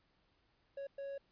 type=tone bursts at uneven times; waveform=triangle; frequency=554.4 Hz; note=C#5; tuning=in tune; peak=-39 dBFS; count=2; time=0.77-0.87 / 0.98-1.18 s; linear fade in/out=5 ms; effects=pink hiss -75 dBFS RMS until 1.31 s + resampled to 11025 Hz